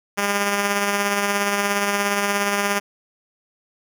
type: tone with tremolo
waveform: 5% pulse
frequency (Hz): 202.1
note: G#3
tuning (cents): -47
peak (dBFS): -6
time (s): 0.17-2.8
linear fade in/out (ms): 20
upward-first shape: triangle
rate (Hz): 17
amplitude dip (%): 40
effects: none